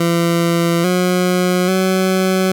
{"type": "tone with pitch steps", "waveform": "20% pulse", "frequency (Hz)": [169.5, 180.9, 187.7], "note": ["E3", "F#3", "F#3"], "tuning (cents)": [49, -39, 25], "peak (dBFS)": -8, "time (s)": [0, 2.52], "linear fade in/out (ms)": 5, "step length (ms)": 840, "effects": []}